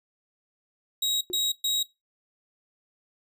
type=tone bursts; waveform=sawtooth; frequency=3812 Hz; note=A#7; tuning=38 cents sharp; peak=-21 dBFS; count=3; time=1.02-1.83 s; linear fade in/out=5 ms; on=190 ms; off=120 ms
type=tone with exponential decay; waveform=sine; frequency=360.2 Hz; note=F#4; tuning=46 cents flat; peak=-30 dBFS; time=1.3-1.41 s; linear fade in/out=0 ms; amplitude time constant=22 ms
effects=noise-tail reverb RT60 0.2 s tail -19 dB re dry